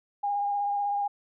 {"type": "tone with vibrato", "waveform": "sine", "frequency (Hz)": 812, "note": "G#5", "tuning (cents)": -39, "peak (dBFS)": -25, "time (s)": [0.23, 1.08], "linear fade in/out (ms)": 10, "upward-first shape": "sine", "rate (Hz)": 16, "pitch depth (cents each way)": 17, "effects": []}